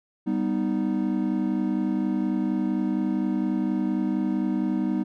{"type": "chord", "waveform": "triangle", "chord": "G augmented", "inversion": "none", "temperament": "equal", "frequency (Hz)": [196, 246.9, 311.1], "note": ["G3", "B3", "D#4"], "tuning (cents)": [0, 0, 0], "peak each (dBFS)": -25, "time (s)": [0.26, 5.04], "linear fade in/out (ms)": 20, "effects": []}